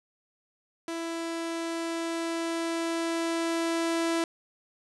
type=tone with level ramp; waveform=sawtooth; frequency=332.2 Hz; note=E4; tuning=13 cents sharp; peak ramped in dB=-28 to -21 dBFS; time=0.88-4.24 s; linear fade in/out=2 ms; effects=resampled to 24000 Hz + 9-bit